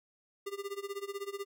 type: tone with tremolo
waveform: square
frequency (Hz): 400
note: G4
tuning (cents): +35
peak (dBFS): -35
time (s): 0.46-1.45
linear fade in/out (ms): 10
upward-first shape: sine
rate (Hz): 16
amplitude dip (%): 90
effects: none